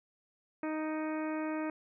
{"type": "harmonic tone with a mistuned harmonic", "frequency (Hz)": 311.1, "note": "D#4", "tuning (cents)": 0, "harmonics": [1, 2, 3, 4, 5, 6, 7, 8], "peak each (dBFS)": [-34, -40, -44, -46, -48, -50, -51, -52], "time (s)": [0.63, 1.7], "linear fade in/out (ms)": 2, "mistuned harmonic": 7, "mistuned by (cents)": 28, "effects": []}